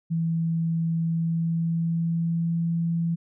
sine tone with pitch glide, 164.81 to 167.5 Hz, E3 to E3, 0 to +28 cents, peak -22 dBFS, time 0.1-3.16 s, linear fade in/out 20 ms, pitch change +28 cents, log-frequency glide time 0.99-2.59 s, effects none

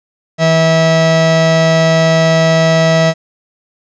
45% pulse tone pair together, 162.2 / 648.8 Hz, E3 / E5, -28 / -28 cents, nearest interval 2 octaves, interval 2400 cents, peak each -11 dBFS, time 0.38-3.14 s, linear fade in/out 50 ms, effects resampled to 16000 Hz + 7-bit

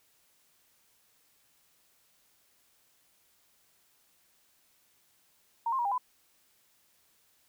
sine tone with pitch steps, 925 / 1058 / 953 / 803 / 1004 Hz, A#5 / C6 / A#5 / G5 / B5, -14 / +19 / +38 / +41 / +28 cents, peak -27 dBFS, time 5.66-5.98 s, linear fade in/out 5 ms, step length 64 ms, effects white hiss -68 dBFS RMS until 7.48 s

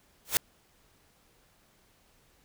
white noise with exponential growth, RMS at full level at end -20 dBFS, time 0.25-0.37 s, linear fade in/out 0 ms, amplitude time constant 24 ms, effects pink hiss -65 dBFS RMS until 2.44 s

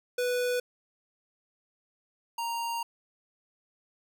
square tone pair in turn, 493.5 / 931.6 Hz, B4 / A#5, -1 / -1 cents, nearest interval major seventh, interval 1100 cents, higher second, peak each -27 / -31 dBFS, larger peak first, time 0.18-0.6 / 2.38-2.83 s, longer second, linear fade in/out 5 ms, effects none

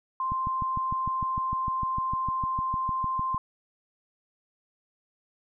sine tone, 1046.5 Hz, C6, in tune, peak -26 dBFS, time 0.2-3.38 s, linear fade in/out 2 ms
click train, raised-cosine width 5 ms, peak -22 dBFS, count 21, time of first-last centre 0.32-3.346 s, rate 6.61 Hz
effects none

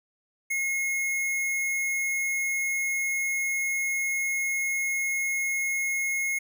square tone, 2162 Hz, C#7, 44 cents flat, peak -26 dBFS, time 0.5-6.39 s, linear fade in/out 10 ms, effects none

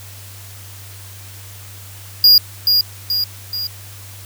square tone with echo, 4845 Hz, D#8, 47 cents flat, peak -6 dBFS, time 2.24-2.38 s, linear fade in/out 2 ms, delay 430 ms, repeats 3, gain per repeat -5 dB, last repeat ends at 3.67 s, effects added 98 Hz sine -36 dBFS peak until 4.25 s + white hiss -39 dBFS RMS until 4.25 s

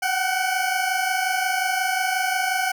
20% pulse tone pair together, 737.4 / 763 Hz, F#5 / G5, -6 / -47 cents, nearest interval minor second, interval 59 cents, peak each -19 dBFS, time 0.02-2.72 s, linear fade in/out 10 ms, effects none

